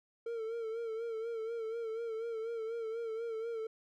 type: tone with vibrato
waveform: triangle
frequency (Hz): 453.9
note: A#4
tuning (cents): -46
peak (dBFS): -34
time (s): 0.26-3.67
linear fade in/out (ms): 5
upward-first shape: sine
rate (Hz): 4.1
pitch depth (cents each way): 55
effects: none